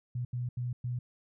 sine tone bursts at uneven times, 122.9 Hz, B2, 8 cents flat, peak -31 dBFS, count 4, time 0.15-0.25 / 0.33-0.49 / 0.57-0.73 / 0.84-0.99 s, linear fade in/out 5 ms, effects none

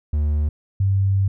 triangle / sine tone pair in turn, 74.9 / 97.49 Hz, D2 / G2, +35 / -9 cents, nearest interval perfect fourth, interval 456 cents, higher second, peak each -15 dBFS, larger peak neither, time 0.13-0.49 / 0.8-1.28 s, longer second, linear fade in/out 5 ms, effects none

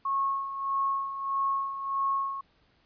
sine tone with tremolo, 1094 Hz, C#6, 23 cents flat, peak -24 dBFS, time 0.05-2.41 s, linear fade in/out 5 ms, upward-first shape sine, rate 1.6 Hz, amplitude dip 65%, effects pink hiss -66 dBFS RMS until 2.85 s + resampled to 11025 Hz

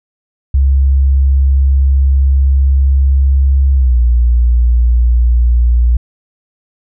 sine tone with pitch glide, 67.7 to 59.62 Hz, C#2 to A#1, -40 to +40 cents, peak -6 dBFS, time 0.54-5.97 s, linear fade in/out 5 ms, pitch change -220 cents, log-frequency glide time 3.74-3.98 s, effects none

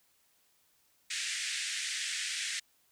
pink band-pass noise, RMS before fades -36 dBFS, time 1.1-2.6 s, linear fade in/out 10 ms, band 1700 to 9000 Hz, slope 48 dB/octave, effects white hiss -70 dBFS RMS until 2.91 s

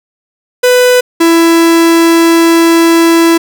45% pulse tone pair in turn, 497.6 / 332.7 Hz, B4 / E4, +13 / +16 cents, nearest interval perfect fifth, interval 697 cents, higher first, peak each -4 dBFS, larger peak neither, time 0.63-1.01 / 1.2-3.38 s, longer second, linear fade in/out 10 ms, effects none

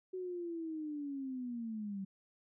sine linear sweep, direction down, 374.4 to 190 Hz, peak -38 dBFS, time 0.13-2.05 s, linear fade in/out 10 ms, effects none

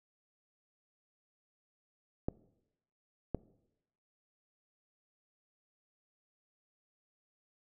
clicks, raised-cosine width 2 ms, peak -19 dBFS, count 2, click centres 2.285 / 3.347 s, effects noise-tail reverb RT60 0.9 s tail -21 dB re dry

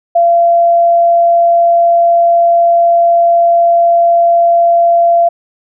sine tone, 684 Hz, F5, 36 cents flat, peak -5 dBFS, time 0.15-5.29 s, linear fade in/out 10 ms, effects none

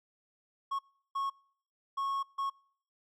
triangle tone bursts at uneven times, 1098 Hz, C#6, 17 cents flat, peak -29 dBFS, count 4, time 0.71-0.79 / 1.15-1.3 / 1.97-2.23 / 2.38-2.5 s, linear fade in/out 10 ms, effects noise-tail reverb RT60 0.6 s tail -26 dB re dry

